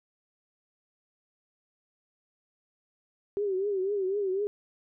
sine tone with vibrato, 392.4 Hz, G4, 2 cents sharp, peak -26 dBFS, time 3.37-4.47 s, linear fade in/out 0 ms, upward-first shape triangle, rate 4 Hz, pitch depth 120 cents each way, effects none

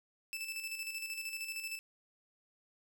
sawtooth tone with tremolo, 2637 Hz, E7, in tune, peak -34 dBFS, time 0.33-1.79 s, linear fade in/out 0 ms, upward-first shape square, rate 13 Hz, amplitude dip 50%, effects none

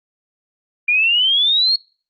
sine exponential sweep, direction up, 2384 to 4351 Hz, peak -12 dBFS, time 0.88-1.76 s, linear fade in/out 5 ms, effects noise-tail reverb RT60 0.4 s tail -26 dB re dry + Opus 32 kbps

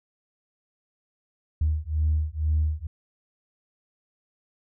sine beating tone pair, 76.2 / 78.3 Hz, D#2 / D#2, -36 / +11 cents, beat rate 2.1 Hz, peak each -24 dBFS, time 1.61-2.87 s, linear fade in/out 5 ms, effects tanh soft clip ceiling -15 dBFS

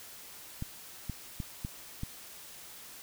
clicks, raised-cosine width 5 ms, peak -23 dBFS, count 5, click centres 0.624 / 1.097 / 1.402 / 1.649 / 2.034 s, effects white hiss -49 dBFS RMS until 3.02 s

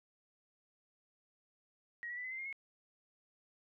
sine tone with pitch steps, 1894 / 1938.3 / 1983.6 / 2030 / 2077 / 2126 / 2176 Hz, A#6 / B6 / B6 / B6 / C7 / C7 / C#7, +27 / -33 / +7 / +47 / -13 / +27 / -33 cents, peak -40 dBFS, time 2.03-2.527 s, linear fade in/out 0 ms, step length 71 ms, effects none

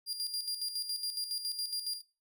sawtooth tone with tremolo, 4800 Hz, D8, 37 cents sharp, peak -29 dBFS, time 0.06-2.02 s, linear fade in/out 50 ms, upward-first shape square, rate 7.2 Hz, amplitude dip 60%, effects noise-tail reverb RT60 0.3 s tail -19 dB re dry

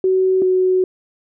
sine tone pair in turn, 375.6 / 370.9 Hz, F#4 / F#4, +26 / +4 cents, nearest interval unison, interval 22 cents, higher first, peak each -12 dBFS, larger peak neither, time 0.04-0.42 / 0.42-0.84 s, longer second, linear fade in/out 2 ms, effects none

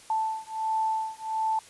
sine beating tone pair, 880 / 881.4 Hz, A5 / A5, 0 / +3 cents, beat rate 1.4 Hz, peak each -29 dBFS, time 0.1-1.59 s, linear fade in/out 2 ms, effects white hiss -51 dBFS RMS until 1.69 s + resampled to 24000 Hz

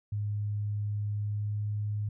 sine tone with pitch glide, 103.83 to 104.55 Hz, G#2 to G#2, 0 to +12 cents, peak -29 dBFS, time 0.12-2.09 s, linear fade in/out 5 ms, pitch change +12 cents, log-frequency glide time 1.16-1.63 s, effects none

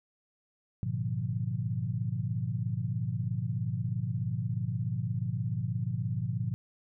sine chord, G# diminished seventh, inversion none, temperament equal with one note detuned, 103.83 / 120.65 / 146.83 / 174.61 Hz, G#2 / B2 / D3 / F3, 0 / -40 / 0 / 0 cents, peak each -35 / -32 / -38 / -37 dBFS, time 0.83-6.54 s, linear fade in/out 0 ms, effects none

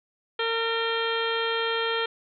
harmonic tone with a mistuned harmonic, 456.4 Hz, A#4, 37 cents flat, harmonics 1 / 2 / 3 / 4 / 5 / 6 / 7 / 8 / 9, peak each -28 / -34 / -31 / -33 / -36 / -42 / -31 / -40 / -42 dBFS, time 0.39-2.06 s, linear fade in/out 5 ms, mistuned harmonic 5, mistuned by +57 cents, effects none

